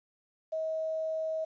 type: tone with quantisation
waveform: sine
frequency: 637 Hz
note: D#5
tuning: 41 cents sharp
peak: -30 dBFS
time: 0.52-1.45 s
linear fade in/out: 10 ms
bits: 10
effects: resampled to 16000 Hz